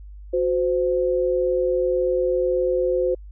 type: tone pair together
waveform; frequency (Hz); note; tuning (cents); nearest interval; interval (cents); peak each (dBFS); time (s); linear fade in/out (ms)
sine; 366.8 / 515; F#4 / C5; -15 / -28; tritone; 587; -22 / -20; 0.33-3.15; 10
effects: added 50 Hz sine -37 dBFS peak until 3.31 s